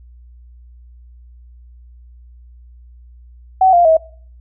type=tone with pitch steps; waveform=sine; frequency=755 / 696.3 / 642.3 Hz; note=F#5 / F5 / E5; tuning=+35 / -5 / -45 cents; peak=-7 dBFS; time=3.61-3.97 s; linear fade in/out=5 ms; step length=120 ms; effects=noise-tail reverb RT60 0.5 s tail -21 dB re dry + added 60 Hz sine -39 dBFS peak until 4.4 s